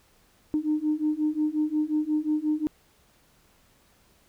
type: beating tone pair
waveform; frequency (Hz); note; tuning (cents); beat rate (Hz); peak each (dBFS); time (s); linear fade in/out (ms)
sine; 302.1 / 307.7; D4 / D#4; +49 / -19; 5.6; -26 / -25; 0.54-2.67; 0
effects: tanh soft clip ceiling -16 dBFS + pink hiss -62 dBFS RMS until 4.28 s